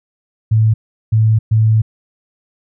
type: tone bursts at uneven times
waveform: sine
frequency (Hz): 110.1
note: A2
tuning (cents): +2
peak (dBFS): -8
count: 3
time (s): 0.51-0.74 / 1.12-1.39 / 1.51-1.82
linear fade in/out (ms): 10
effects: none